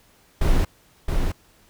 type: noise with echo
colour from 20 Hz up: brown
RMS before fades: -17 dBFS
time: 0.41-0.65 s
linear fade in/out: 5 ms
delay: 670 ms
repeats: 1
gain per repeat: -4 dB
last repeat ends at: 1.32 s
effects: pink hiss -57 dBFS RMS until 1.69 s